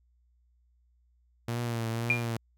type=tone with vibrato; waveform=sawtooth; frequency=116.54 Hz; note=A#2; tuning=in tune; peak=-26 dBFS; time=1.48-2.37 s; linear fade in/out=5 ms; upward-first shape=triangle; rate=1.9 Hz; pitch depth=55 cents each way
type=tone with exponential decay; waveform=sine; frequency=2404 Hz; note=D7; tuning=40 cents sharp; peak=-19 dBFS; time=2.1-2.28 s; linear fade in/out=1 ms; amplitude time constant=37 ms
effects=added 60 Hz sine -64 dBFS peak until 2.57 s